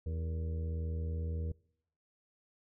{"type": "harmonic tone with a mistuned harmonic", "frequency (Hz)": 81.9, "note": "E2", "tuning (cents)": -11, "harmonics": [1, 2, 3, 4, 5, 6, 7], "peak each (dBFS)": [-34, -45, -52, -55, -56, -48, -61], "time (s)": [0.06, 1.52], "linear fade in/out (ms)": 5, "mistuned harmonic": 6, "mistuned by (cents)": -73, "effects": ["noise-tail reverb RT60 0.7 s tail -24 dB re dry"]}